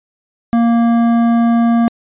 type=tone with hard clipping; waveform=sine; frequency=233.1 Hz; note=A#3; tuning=in tune; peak=-11 dBFS; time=0.53-1.88 s; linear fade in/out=0 ms; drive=11 dB; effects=resampled to 8000 Hz